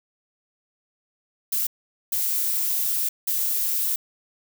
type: noise bursts at uneven times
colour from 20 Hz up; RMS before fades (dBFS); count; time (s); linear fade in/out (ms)
violet; -24; 3; 1.52-1.67 / 2.12-3.09 / 3.27-3.96; 5
effects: none